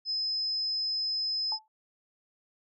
sine tone, 5100 Hz, D#8, 42 cents sharp, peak -28 dBFS, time 0.05-1.59 s, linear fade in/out 50 ms
sine tone with exponential decay, 870 Hz, A5, 20 cents flat, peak -33 dBFS, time 1.52-1.68 s, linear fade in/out 1 ms, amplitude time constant 34 ms
effects none

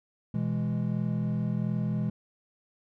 triangle chord, E major, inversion second, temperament equal, 123.47 / 164.81 / 207.7 Hz, B2 / E3 / G#3, 0 / 0 / 0 cents, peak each -29 dBFS, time 0.34-2.1 s, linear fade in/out 5 ms, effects none

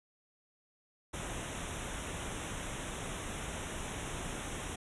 pink band-stop noise, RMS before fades -40 dBFS, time 1.13-4.76 s, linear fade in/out 10 ms, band 3800 to 5700 Hz, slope 96 dB/octave, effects resampled to 24000 Hz

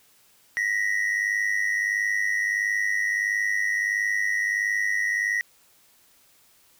triangle tone pair together, 1874 / 1975.5 Hz, A#6 / B6, +9 / 0 cents, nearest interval minor second, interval 91 cents, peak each -23 / -24 dBFS, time 0.57-5.41 s, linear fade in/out 0 ms, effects white hiss -59 dBFS RMS until 6.79 s

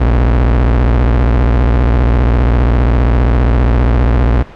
35% pulse tone with vibrato, 60.1 Hz, B1, 46 cents flat, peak -6 dBFS, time 0-4.43 s, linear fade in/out 10 ms, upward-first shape sine, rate 15 Hz, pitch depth 220 cents each way, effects pink hiss -34 dBFS RMS until 4.55 s + low-pass 2000 Hz 12 dB/octave

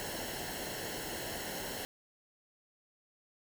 pink noise with comb filter, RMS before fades -40 dBFS, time 0-1.85 s, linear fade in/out 0 ms, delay 0.83 ms, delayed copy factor -0.7, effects none

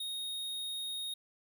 square tone, 3729 Hz, A#7, in tune, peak -37 dBFS, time 0-1.14 s, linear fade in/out 5 ms, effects none

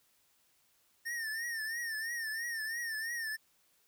square tone with vibrato, 1818 Hz, A#6, 44 cents flat, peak -36 dBFS, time 1.05-3.37 s, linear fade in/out 20 ms, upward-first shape triangle, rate 3 Hz, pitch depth 100 cents each way, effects white hiss -71 dBFS RMS until 3.87 s

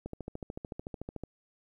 click train, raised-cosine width 2 ms, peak -25 dBFS, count 17, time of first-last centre 0.06-1.236 s, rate 13.6 Hz, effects 11-bit

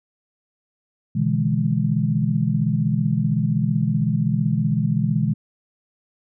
sine chord, E dominant seventh, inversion second, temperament equal with one note detuned, 123.47 / 149.14 / 164.81 / 207.7 Hz, B2 / D3 / E3 / G#3, 0 / +27 / 0 / 0 cents, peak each -23 dBFS, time 1.15-5.34 s, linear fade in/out 10 ms, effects none

